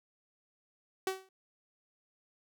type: tone with exponential decay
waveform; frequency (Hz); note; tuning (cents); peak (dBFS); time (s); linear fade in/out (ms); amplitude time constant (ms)
sawtooth; 380; F#4; +46; -24; 1.07-1.29; 2; 47
effects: none